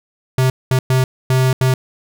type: tone bursts at uneven times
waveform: square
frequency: 129.8 Hz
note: C3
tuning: 13 cents flat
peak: -12 dBFS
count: 5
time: 0.38-0.5 / 0.71-0.79 / 0.9-1.04 / 1.3-1.53 / 1.61-1.74 s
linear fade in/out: 2 ms
effects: none